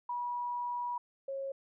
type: tone pair in turn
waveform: sine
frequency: 970 / 544.4 Hz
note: B5 / C#5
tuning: -31 / -31 cents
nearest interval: minor seventh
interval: 1000 cents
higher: first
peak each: -33 / -35 dBFS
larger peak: first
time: 0.09-0.98 / 1.28-1.52 s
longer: first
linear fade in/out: 5 ms
effects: none